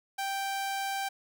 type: tone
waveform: sawtooth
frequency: 784 Hz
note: G5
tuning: in tune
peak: -27 dBFS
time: 0.18-1.09 s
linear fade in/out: 10 ms
effects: none